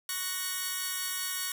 5% pulse chord, F# major, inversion second, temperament equal, 1108.7 / 1480 / 1864.7 Hz, C#6 / F#6 / A#6, 0 / 0 / 0 cents, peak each -25 dBFS, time 0.09-1.52 s, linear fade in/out 2 ms, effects none

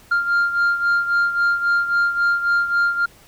sine beating tone pair, 1396.9 / 1400.6 Hz, F6 / F6, 0 / +5 cents, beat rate 3.7 Hz, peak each -15 / -20 dBFS, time 0.11-3.06 s, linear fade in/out 10 ms, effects tanh soft clip ceiling -13 dBFS + pink hiss -49 dBFS RMS until 3.27 s

